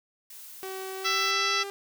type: noise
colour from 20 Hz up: blue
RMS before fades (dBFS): -45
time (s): 0.3-1.31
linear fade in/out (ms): 5
type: tone with pitch glide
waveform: sawtooth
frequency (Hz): 380.6 to 398.4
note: F#4 to G4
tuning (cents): +49 to +28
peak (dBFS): -31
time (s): 0.63-1.7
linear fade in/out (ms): 0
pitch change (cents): +79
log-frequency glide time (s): 0.96-1.53
type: harmonic tone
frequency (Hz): 665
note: E5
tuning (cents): +15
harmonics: 2 / 3 / 4 / 5 / 6 / 7 / 8 / 9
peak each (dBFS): -29 / -31 / -32 / -33 / -34 / -34 / -35 / -36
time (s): 1.04-1.64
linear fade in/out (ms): 20
effects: none